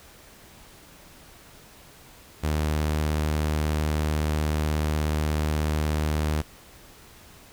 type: tone with vibrato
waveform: sawtooth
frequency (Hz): 76.4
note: D#2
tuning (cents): -31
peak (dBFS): -19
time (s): 2.43-6.42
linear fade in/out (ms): 10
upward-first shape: triangle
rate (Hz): 19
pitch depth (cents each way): 10
effects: pink hiss -50 dBFS RMS until 7.52 s